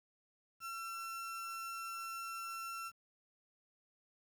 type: tone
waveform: 35% pulse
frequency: 1351 Hz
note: E6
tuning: 42 cents sharp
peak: -40 dBFS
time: 0.6-2.92 s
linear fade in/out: 50 ms
effects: 11-bit